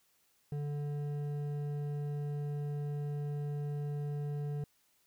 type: tone with hard clipping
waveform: sine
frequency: 145.8 Hz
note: D3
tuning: 12 cents flat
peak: -36 dBFS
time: 0.52-4.64 s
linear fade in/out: 2 ms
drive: 8 dB
effects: white hiss -72 dBFS RMS until 5.06 s